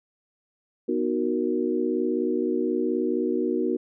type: chord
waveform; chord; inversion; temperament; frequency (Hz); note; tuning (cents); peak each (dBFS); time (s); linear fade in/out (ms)
sine; B major seventh; none; equal; 246.9 / 311.1 / 370 / 466.2; B3 / D#4 / F#4 / A#4; 0 / 0 / 0 / 0; -28 / -28 / -26 / -30; 0.88-3.77; 10
effects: none